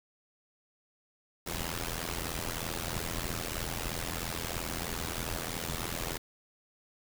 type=noise with amplitude modulation; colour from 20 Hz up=pink; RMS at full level=-32 dBFS; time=1.46-6.18 s; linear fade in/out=10 ms; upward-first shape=sine; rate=83.1 Hz; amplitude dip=90%; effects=none